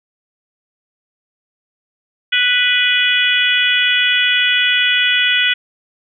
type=harmonic tone with a mistuned harmonic; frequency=493.9 Hz; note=B4; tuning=in tune; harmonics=3 / 4 / 5 / 6 / 7; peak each=-18 / -18 / -18 / -18 / -18 dBFS; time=2.32-5.54 s; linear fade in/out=10 ms; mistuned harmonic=7; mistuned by=-49 cents; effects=none